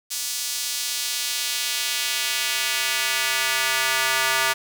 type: tone with high-pass filter sweep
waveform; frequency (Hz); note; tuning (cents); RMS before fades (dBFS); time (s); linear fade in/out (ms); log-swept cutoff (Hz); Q
square; 132; C3; +16; -24; 0.1-4.54; 20; 5600 to 1300; 1
effects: 7-bit